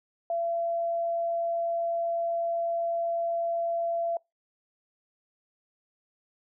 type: tone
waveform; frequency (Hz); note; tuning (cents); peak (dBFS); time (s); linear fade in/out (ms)
sine; 677; E5; +46; -26; 0.3-4.17; 2
effects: noise-tail reverb RT60 0.2 s tail -25 dB re dry